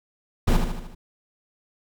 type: noise with echo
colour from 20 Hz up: brown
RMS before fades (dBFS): -17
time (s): 0.47-0.57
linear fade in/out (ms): 10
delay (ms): 76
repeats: 5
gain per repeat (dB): -5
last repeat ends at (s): 0.95
effects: none